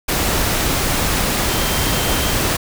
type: tone in noise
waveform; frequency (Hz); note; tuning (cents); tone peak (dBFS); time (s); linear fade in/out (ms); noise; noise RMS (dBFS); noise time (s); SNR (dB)
sine; 3155; G7; +10; -29; 1.48-2.35; 10; pink; -18; 0.08-2.57; -14
effects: none